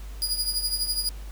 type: tone with tremolo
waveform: sawtooth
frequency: 4894 Hz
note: D#8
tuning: 29 cents flat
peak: -19 dBFS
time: 0.22-1.09 s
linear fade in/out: 0 ms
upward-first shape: triangle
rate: 12 Hz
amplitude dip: 75%
effects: added 50 Hz sine -35 dBFS peak until 1.31 s + pink hiss -50 dBFS RMS until 1.31 s